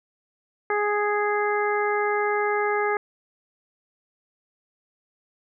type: harmonic tone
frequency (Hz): 415.3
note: G#4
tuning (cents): 0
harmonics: 1 / 2 / 3 / 4 / 5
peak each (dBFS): -24 / -27 / -29 / -30 / -31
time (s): 0.7-2.97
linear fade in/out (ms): 2
effects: none